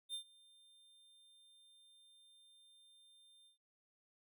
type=tone with ADSR envelope; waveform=square; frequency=3600 Hz; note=A7; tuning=39 cents sharp; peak=-40 dBFS; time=0.09-3.58 s; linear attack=49 ms; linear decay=94 ms; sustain=-24 dB; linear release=120 ms; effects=none